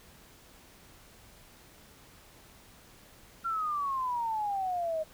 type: exponential sweep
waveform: sine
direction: down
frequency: 1380 to 619 Hz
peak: -29 dBFS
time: 3.44-5.04 s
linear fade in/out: 20 ms
effects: pink hiss -56 dBFS RMS until 5.13 s